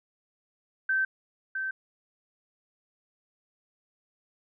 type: tone with echo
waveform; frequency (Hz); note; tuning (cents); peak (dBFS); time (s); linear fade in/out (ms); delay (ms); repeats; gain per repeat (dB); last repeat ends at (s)
sine; 1549; G6; -21; -23; 0.89-1.05; 5; 660; 1; -6; 1.71
effects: none